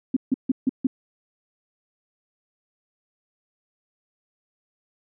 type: tone bursts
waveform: sine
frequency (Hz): 260.3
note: C4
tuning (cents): -9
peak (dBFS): -16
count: 5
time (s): 0.14-0.87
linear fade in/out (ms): 5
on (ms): 26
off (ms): 150
effects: none